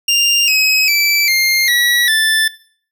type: tone with pitch steps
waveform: 25% pulse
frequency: 2794 / 2547 / 2322 / 2117 / 1930.5 / 1760.1 Hz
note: F7 / D#7 / D7 / C7 / B6 / A6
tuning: 0 / +40 / -20 / +20 / -40 / 0 cents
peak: -7 dBFS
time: 0.08-2.48 s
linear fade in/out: 5 ms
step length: 400 ms
effects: noise-tail reverb RT60 0.5 s tail -19 dB re dry